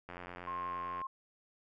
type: click train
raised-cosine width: 0.5 ms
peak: -30 dBFS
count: 83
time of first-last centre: 0.09-1.016 s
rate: 88.6 Hz
type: tone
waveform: sine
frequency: 1065 Hz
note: C6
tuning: 30 cents sharp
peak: -37 dBFS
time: 0.47-1.07 s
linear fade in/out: 5 ms
effects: none